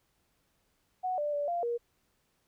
sine tone with pitch steps, 739 / 590 / 580 / 693 / 473.5 Hz, F#5 / D5 / D5 / F5 / A#4, -2 / +8 / -22 / -14 / +27 cents, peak -29 dBFS, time 1.03-1.78 s, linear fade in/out 20 ms, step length 150 ms, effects pink hiss -74 dBFS RMS until 2.47 s

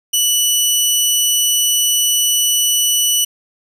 15% pulse tone, 2960 Hz, F#7, in tune, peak -5 dBFS, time 0.13-3.25 s, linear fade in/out 10 ms, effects resampled to 32000 Hz + 7-bit

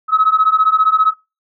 sine beating tone pair, 1275 / 1290 Hz, D#6 / E6, +42 / -38 cents, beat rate 15 Hz, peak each -12 dBFS, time 0.08-1.14 s, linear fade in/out 50 ms, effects noise-tail reverb RT60 0.3 s tail -25 dB re dry + tanh soft clip ceiling -3 dBFS

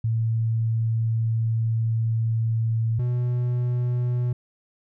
sine / triangle tone pair in turn, 113.1 / 122.77 Hz, A2 / B2, +48 / -10 cents, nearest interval minor second, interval 142 cents, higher second, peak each -20 / -19 dBFS, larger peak second, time 0.04-2.99 / 2.99-4.33 s, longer first, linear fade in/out 5 ms, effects none

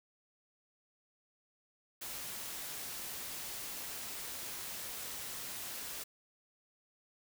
white noise, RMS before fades -43 dBFS, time 2.01-6.04 s, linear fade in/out 10 ms, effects none

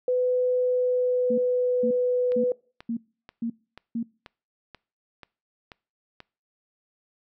sine tone with pitch glide, 501 to 496.7 Hz, B4 to B4, +25 to +10 cents, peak -20 dBFS, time 0.08-2.52 s, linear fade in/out 2 ms, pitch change -15 cents, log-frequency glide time 0.55-1.87 s
sine tone bursts, 231.4 Hz, A#3, 13 cents flat, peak -25 dBFS, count 6, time 1.3-4.03 s, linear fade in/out 5 ms, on 80 ms, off 450 ms
click train, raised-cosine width 0.3 ms, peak -26 dBFS, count 9, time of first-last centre 2.32-6.203 s, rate 2.06 Hz
effects noise-tail reverb RT60 0.4 s tail -24 dB re dry

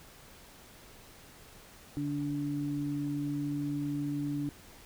sine tone pair together, 144.6 / 289.5 Hz, D3 / D4, -27 / -25 cents, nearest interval octave, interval 1202 cents, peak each -36 / -32 dBFS, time 1.97-4.49 s, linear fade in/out 0 ms, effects pink hiss -54 dBFS RMS until 4.85 s

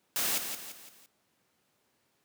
white noise with echo, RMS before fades -30 dBFS, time 0.16-0.38 s, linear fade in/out 0 ms, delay 170 ms, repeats 4, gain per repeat -7 dB, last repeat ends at 1.06 s, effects pink hiss -73 dBFS RMS until 2.24 s + high-pass 150 Hz 12 dB/octave

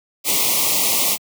white band-stop noise, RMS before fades -18 dBFS, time 0.24-1.18 s, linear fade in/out 50 ms, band 1200 to 2000 Hz, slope 96 dB/octave, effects high-pass 150 Hz 12 dB/octave

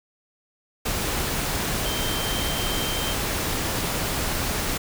sine tone in noise, 3136 Hz, G7, in tune, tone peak -31 dBFS, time 1.85-3.14 s, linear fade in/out 10 ms, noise pink, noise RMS -26 dBFS, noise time 0.85-4.78 s, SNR -8 dB, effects none

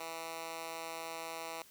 10% pulse tone with high-pass filter, 163.9 Hz, E3, 10 cents flat, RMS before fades -43 dBFS, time 0-1.62 s, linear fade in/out 2 ms, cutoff 640 Hz, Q 0.67, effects white hiss -60 dBFS RMS until 1.7 s

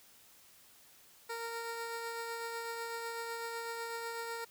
15% pulse tone with tremolo, 462.4 Hz, A#4, 14 cents flat, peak -31 dBFS, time 1.29-4.45 s, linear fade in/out 10 ms, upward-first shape triangle, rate 8 Hz, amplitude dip 30%, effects white hiss -61 dBFS RMS until 4.5 s

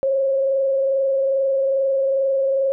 sine tone with frequency modulation, 541 Hz, C#5, 42 cents flat, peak -16 dBFS, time 0.03-2.72 s, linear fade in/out 0 ms, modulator 22.4 Hz, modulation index 0.43, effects none

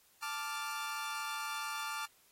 sawtooth chord, D minor, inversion second, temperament equal, 880 / 1174.7 / 1396.9 Hz, A5 / D6 / F6, 0 / 0 / 0 cents, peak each -39 / -37 / -38 dBFS, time 0.22-2.06 s, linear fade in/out 10 ms, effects white hiss -67 dBFS RMS until 2.31 s + AAC 48 kbps

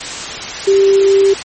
sine tone in noise, 392 Hz, G4, in tune, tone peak -6 dBFS, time 0.67-1.34 s, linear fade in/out 10 ms, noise white, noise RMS -23 dBFS, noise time 0-1.43 s, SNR +14 dB, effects MP3 32 kbps

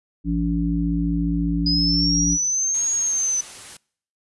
harmonic tone, 57.3 Hz, A#1, 29 cents flat, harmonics 1 / 3 / 5, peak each -25 / -23 / -23 dBFS, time 0.24-2.38 s, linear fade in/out 50 ms
sine linear two-way sweep, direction up then down, 4965 to 6640 to 6040 Hz, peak -19 dBFS, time 1.66-3.41 s, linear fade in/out 5 ms, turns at 2.91 s
white noise, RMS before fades -39 dBFS, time 2.74-3.77 s, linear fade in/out 5 ms
effects noise-tail reverb RT60 0.6 s tail -25 dB re dry + resampled to 24000 Hz

